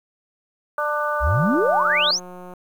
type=harmonic tone; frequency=297.1 Hz; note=D4; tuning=20 cents sharp; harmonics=2 / 3 / 4 / 5; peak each=-25 / -29 / -24 / -27 dBFS; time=0.78-2.11 s; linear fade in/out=2 ms
type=exponential sweep; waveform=sine; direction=up; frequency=55.8 to 6645 Hz; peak=-17 dBFS; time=1.2-2.2 s; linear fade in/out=50 ms
type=click train; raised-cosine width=1 ms; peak=-26 dBFS; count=229; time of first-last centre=1.27-2.537 s; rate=180 Hz
effects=8-bit